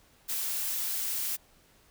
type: noise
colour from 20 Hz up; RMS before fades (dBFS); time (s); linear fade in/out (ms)
blue; -32; 0.28-1.37; 20
effects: pink hiss -62 dBFS RMS until 1.9 s